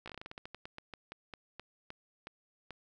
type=slowing click train; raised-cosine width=0.3 ms; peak=-28 dBFS; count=21; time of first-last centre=0.06-2.707 s; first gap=16 ms; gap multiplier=1.19; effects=none